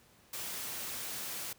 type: noise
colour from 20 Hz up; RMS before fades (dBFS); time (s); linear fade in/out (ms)
white; -40; 0.33-1.53; 5
effects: pink hiss -63 dBFS RMS until 1.58 s + high-pass 60 Hz 12 dB/octave